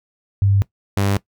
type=tone pair in turn; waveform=sine / sawtooth; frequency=99.1 / 99.64 Hz; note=G2 / G2; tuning=+19 / +29 cents; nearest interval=unison; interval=10 cents; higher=second; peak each=-12 dBFS; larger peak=neither; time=0.42-0.62 / 0.97-1.17 s; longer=neither; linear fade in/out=0 ms; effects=noise-tail reverb RT60 0.1 s tail -19 dB re dry